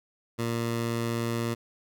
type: tone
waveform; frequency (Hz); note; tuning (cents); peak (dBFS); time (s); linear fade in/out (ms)
15% pulse; 116.54; A#2; 0; -21; 0.38-1.55; 20
effects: none